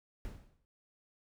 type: noise with exponential decay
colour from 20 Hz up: brown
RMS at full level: -40 dBFS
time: 0.25-0.65 s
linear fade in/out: 0 ms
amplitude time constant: 86 ms
effects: none